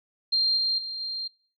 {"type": "tone with level steps", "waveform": "sine", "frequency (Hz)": 4186, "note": "C8", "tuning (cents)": 0, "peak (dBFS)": [-20, -22, -31, -29], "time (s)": [0.32, 1.28], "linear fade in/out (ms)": 10, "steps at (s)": [0.57, 0.78, 1], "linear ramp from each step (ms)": 5, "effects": ["noise-tail reverb RT60 0.5 s tail -25 dB re dry"]}